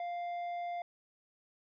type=tone with tanh clipping; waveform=sine; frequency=698.5 Hz; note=F5; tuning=in tune; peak=-37 dBFS; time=0-0.82 s; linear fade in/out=2 ms; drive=7 dB; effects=none